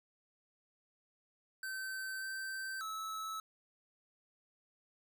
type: tone with pitch steps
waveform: square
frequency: 1542 / 1553 / 1302 Hz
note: G6 / G6 / E6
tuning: -29 / -17 / -22 cents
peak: -40 dBFS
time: 1.63-3.4 s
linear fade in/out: 2 ms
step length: 590 ms
effects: none